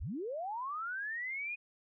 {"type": "linear sweep", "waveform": "sine", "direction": "up", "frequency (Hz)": [35.01, 2489], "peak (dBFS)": -36, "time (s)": [0, 1.56], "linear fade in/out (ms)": 20, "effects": []}